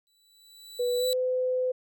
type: tone with exponential growth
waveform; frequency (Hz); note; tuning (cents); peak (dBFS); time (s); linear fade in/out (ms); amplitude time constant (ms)
sawtooth; 3951; B7; 0; -25; 0.07-1.13; 0; 230
type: tone with pitch glide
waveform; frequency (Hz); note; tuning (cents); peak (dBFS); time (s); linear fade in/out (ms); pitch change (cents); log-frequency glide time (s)
sine; 490.2 to 508.1; B4 to B4; -13 to +49; -24; 0.79-1.72; 10; +62; 0.98-1.06
effects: none